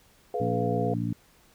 sine chord, F diminished, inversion first, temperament equal with one note detuned, 426 / 493.9 / 698.5 Hz, Ab4 / Cb5 / F5, +44 / 0 / 0 cents, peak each -31 dBFS, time 0.34-0.94 s, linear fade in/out 2 ms
harmonic tone, 58 Hz, A#1, 8 cents flat, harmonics 2 / 3 / 4 / 5, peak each -30 / -32 / -33 / -34 dBFS, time 0.4-1.13 s, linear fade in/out 5 ms
effects pink hiss -60 dBFS RMS until 1.54 s

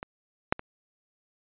clicks, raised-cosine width 0.5 ms, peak -21 / -6 / -22 dBFS, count 3, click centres 0.029 / 0.525 / 0.594 s, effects resampled to 8000 Hz

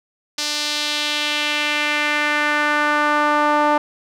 sawtooth tone with band-pass filter sweep, 297 Hz, D4, 20 cents sharp, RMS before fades -19 dBFS, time 0.38-3.78 s, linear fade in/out 5 ms, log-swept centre 4900 to 930 Hz, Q 1.9, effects none

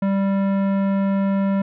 sine tone with tanh clipping, 196 Hz, G3, in tune, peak -19 dBFS, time 0.02-1.62 s, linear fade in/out 5 ms, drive 16 dB, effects none

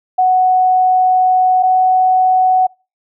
sine tone pair in turn, 741 / 744 Hz, F#5 / F#5, +2 / +9 cents, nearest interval unison, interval 7 cents, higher second, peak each -8 dBFS, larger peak neither, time 0.18-1.63 / 1.63-2.67 s, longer first, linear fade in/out 10 ms, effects noise-tail reverb RT60 0.3 s tail -25 dB re dry

